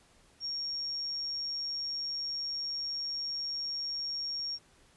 sine tone, 5550 Hz, F8, 12 cents flat, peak -33 dBFS, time 0.4-4.59 s, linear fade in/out 50 ms, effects pink hiss -63 dBFS RMS until 4.96 s + resampled to 24000 Hz

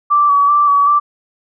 sine tone with vibrato, 1154 Hz, D6, 31 cents flat, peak -8 dBFS, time 0.1-1 s, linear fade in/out 20 ms, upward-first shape square, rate 2.6 Hz, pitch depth 25 cents each way, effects none

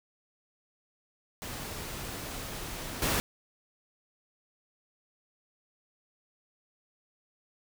pink noise with level steps, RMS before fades -39 / -28 dBFS, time 1.42-3.2 s, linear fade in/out 0 ms, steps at 3.02 s, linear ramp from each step 2 ms, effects none

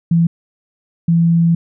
sine tone pair in turn, 167.8 / 167.8 Hz, E3 / E3, +31 / +31 cents, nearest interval unison, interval 0 cents, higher neither, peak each -9 dBFS, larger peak neither, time 0.11-0.27 / 1.08-1.55 s, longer second, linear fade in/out 5 ms, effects none

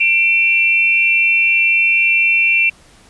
sine tone pair together, 2361 / 2701 Hz, D7 / E7, +9 / +42 cents, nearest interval major second, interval 233 cents, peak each -13 dBFS, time 0-2.7 s, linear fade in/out 10 ms, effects pink hiss -47 dBFS RMS until 3.09 s + resampled to 24000 Hz

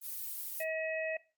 violet noise, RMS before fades -40 dBFS, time 0.01-0.65 s, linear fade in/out 50 ms
harmonic tone, 638 Hz, D#5, 43 cents sharp, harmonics 1 / 3 / 4, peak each -35 / -40 / -41 dBFS, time 0.6-1.17 s, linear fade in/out 5 ms
effects noise-tail reverb RT60 0.3 s tail -19 dB re dry + Opus 24 kbps

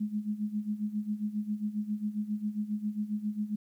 sine tone with tremolo, 210.5 Hz, G#3, 24 cents sharp, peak -27 dBFS, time 0-3.56 s, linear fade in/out 10 ms, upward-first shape sine, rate 7.4 Hz, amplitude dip 80%, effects 11-bit

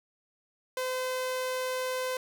sawtooth tone, 512 Hz, C5, 38 cents flat, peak -26 dBFS, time 0.77-2.17 s, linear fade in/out 2 ms, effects none

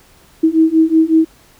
sine beating tone pair, 318.3 / 323.7 Hz, D#4 / E4, +39 / -31 cents, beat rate 5.4 Hz, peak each -12 / -11 dBFS, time 0.43-1.25 s, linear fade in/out 10 ms, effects pink hiss -48 dBFS RMS until 1.59 s

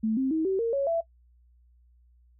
sine tone with pitch steps, 220 / 264.7 / 318.4 / 383 / 460.8 / 554.4 / 666.9 Hz, A3 / C4 / D#4 / G4 / A#4 / C#5 / E5, 0 / +20 / +40 / -40 / -20 / 0 / +20 cents, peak -23 dBFS, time 0.03-1.01 s, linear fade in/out 10 ms, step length 140 ms, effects noise-tail reverb RT60 0.1 s tail -19 dB re dry + added 60 Hz sine -57 dBFS peak until 2.39 s

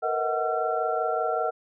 sine tone cluster, 461.7 / 486.8 / 635 / 741 / 1358 Hz, A#4 / B4 / D#5 / F#5 / F6, -17 / -25 / +35 / +2 / -49 cents, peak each -30 / -35 / -29 / -28 / -31 dBFS, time 0.02-1.51 s, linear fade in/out 20 ms, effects none

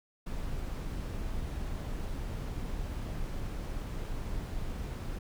brown noise, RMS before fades -36 dBFS, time 0.26-5.19 s, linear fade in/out 10 ms, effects none

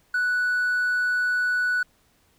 triangle tone, 1480 Hz, F#6, in tune, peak -18 dBFS, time 0.14-1.83 s, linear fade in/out 5 ms, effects tanh soft clip ceiling -15 dBFS + pink hiss -63 dBFS RMS until 2.38 s

